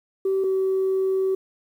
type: tone pair in turn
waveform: sine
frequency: 385 / 381.2 Hz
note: G4 / G4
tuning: -31 / -48 cents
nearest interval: unison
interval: 17 cents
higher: first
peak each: -18 dBFS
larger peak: neither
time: 0.25-0.44 / 0.44-1.35 s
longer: second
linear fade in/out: 5 ms
effects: tanh soft clip ceiling -16 dBFS + 9-bit